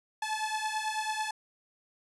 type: beating tone pair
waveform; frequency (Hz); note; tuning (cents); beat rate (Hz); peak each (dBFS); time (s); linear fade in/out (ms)
sawtooth; 860 / 869.1; A5 / A5; -40 / -22; 9.1; -30; 0.22-1.31; 5
effects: resampled to 24000 Hz